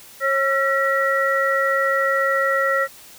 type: tone cluster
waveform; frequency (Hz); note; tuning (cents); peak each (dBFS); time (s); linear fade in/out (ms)
sine; 544 / 1353 / 1915; C#5 / E6 / A#6; -33 / +45 / +46; -21; 0.2-2.88; 50
effects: white hiss -44 dBFS RMS until 3.18 s